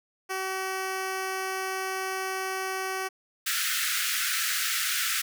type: tone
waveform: 10% pulse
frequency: 379.6 Hz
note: F#4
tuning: 44 cents sharp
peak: -21 dBFS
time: 0.29-3.09 s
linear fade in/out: 20 ms
type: high-pass noise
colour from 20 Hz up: pink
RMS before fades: -28 dBFS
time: 3.46-5.22 s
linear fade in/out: 10 ms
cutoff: 1300 Hz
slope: 96 dB/octave
effects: none